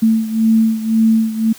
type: beating tone pair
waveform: sine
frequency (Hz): 222.3 / 224.2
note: A3 / A3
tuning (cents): +18 / +33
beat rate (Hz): 1.9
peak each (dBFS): -12 / -16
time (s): 0.02-1.53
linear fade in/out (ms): 10
effects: white hiss -40 dBFS RMS until 1.58 s